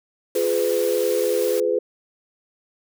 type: chord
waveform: sine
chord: F diminished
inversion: none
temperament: just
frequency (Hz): 349.2 / 419.1 / 502.9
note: F4 / Ab4 / Cb5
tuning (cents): 0 / +16 / +31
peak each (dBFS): -26 / -22 / -21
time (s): 0.35-1.79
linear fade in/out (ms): 5
type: high-pass noise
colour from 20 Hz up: white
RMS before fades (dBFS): -33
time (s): 0.35-1.6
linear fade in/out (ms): 2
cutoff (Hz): 290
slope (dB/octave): 96
effects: none